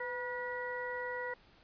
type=harmonic tone with a mistuned harmonic; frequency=483.8 Hz; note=B4; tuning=36 cents flat; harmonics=1 / 2 / 3 / 4; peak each=-40 / -43 / -45 / -41 dBFS; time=0-1.34 s; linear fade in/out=5 ms; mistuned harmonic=1; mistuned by=+56 cents; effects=pink hiss -63 dBFS RMS until 1.63 s + resampled to 11025 Hz